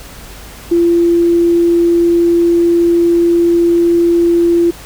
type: tone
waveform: sine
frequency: 341.7 Hz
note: F4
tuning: 38 cents flat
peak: -7 dBFS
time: 0.71-4.71 s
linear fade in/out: 10 ms
effects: added 50 Hz sine -36 dBFS peak until 4.85 s + pink hiss -34 dBFS RMS until 4.85 s